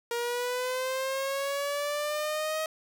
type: linear sweep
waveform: sawtooth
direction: up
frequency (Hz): 470 to 633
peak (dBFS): -25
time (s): 0.11-2.66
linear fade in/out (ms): 2
effects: none